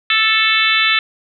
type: harmonic tone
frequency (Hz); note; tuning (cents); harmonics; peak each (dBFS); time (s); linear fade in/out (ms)
440; A4; 0; 3 / 4 / 5 / 6 / 7 / 8 / 9; -20 / -19 / -18 / -18 / -23 / -18 / -23; 0.1-0.99; 2
effects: none